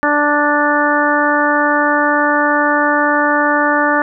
harmonic tone, 293.7 Hz, D4, in tune, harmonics 1 / 2 / 3 / 4 / 5 / 6, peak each -18 / -18 / -18 / -18 / -18 / -18 dBFS, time 0.03-4.02 s, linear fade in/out 0 ms, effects none

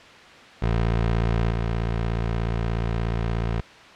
20% pulse tone with level steps, 56.8 Hz, A#1, 44 cents flat, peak -15 / -18 dBFS, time 0.62-3.61 s, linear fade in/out 5 ms, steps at 1.5 s, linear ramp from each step 10 ms, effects white hiss -45 dBFS RMS until 3.95 s + low-pass 3000 Hz 12 dB/octave

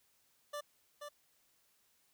25% pulse tone with echo, 587.3 Hz, D5, in tune, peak -36 dBFS, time 0.53-0.61 s, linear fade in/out 10 ms, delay 480 ms, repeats 1, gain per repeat -5 dB, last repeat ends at 1.09 s, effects white hiss -73 dBFS RMS until 2.13 s

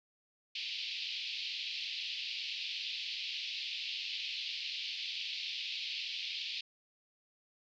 pink band-pass noise, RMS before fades -40 dBFS, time 0.55-6.61 s, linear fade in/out 5 ms, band 2500 to 4700 Hz, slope 48 dB/octave, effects none

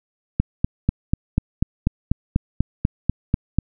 click train, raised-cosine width 5 ms, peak -4 dBFS, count 14, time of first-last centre 0.4-3.586 s, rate 4.08 Hz, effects none

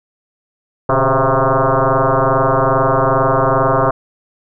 sine tone with frequency modulation, 277.2 Hz, C#4, in tune, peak -10 dBFS, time 0.89-3.91 s, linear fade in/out 5 ms, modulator 133 Hz, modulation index 7.8, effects none

